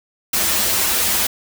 white noise with comb filter, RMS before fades -18 dBFS, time 0.33-1.27 s, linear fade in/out 5 ms, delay 7 ms, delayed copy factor -1, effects none

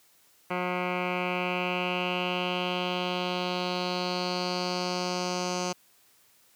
10% pulse tone with low-pass filter sweep, 180 Hz, F#3, 47 cents flat, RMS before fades -30 dBFS, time 0.5-5.73 s, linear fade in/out 10 ms, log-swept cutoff 2000 to 6000 Hz, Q 3.8, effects white hiss -62 dBFS RMS until 6.55 s + high-pass 80 Hz 12 dB/octave

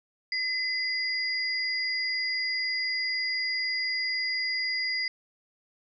sine tone pair together, 2036 / 4842 Hz, C7 / D#8, -48 / -48 cents, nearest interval octave + minor third, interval 1500 cents, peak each -29 / -30 dBFS, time 0.32-5.08 s, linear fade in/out 2 ms, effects none

